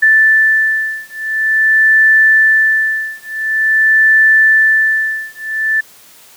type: beating tone pair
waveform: sine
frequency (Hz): 1760 / 1760.47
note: A6 / A6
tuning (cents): 0 / 0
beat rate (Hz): 0.47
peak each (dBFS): -11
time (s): 0.02-5.81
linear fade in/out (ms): 10
effects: white hiss -42 dBFS RMS until 6.36 s + high-pass 100 Hz 12 dB/octave